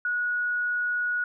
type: tone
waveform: sine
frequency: 1458 Hz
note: F#6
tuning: 26 cents flat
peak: -24 dBFS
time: 0.05-1.24 s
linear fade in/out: 2 ms
effects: none